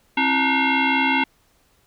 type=tone with frequency modulation; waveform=sine; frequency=932.3 Hz; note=A#5; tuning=in tune; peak=-16 dBFS; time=0.17-1.24 s; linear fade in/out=5 ms; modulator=600 Hz; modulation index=3.4; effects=pink hiss -61 dBFS RMS until 1.86 s